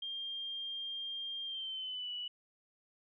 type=tone with pitch glide; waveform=sine; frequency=3200 to 2951 Hz; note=G7 to F#7; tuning=+35 to -5 cents; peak=-38 dBFS; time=0.02-2.28 s; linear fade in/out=5 ms; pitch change=-140 cents; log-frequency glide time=1.45-2.11 s; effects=none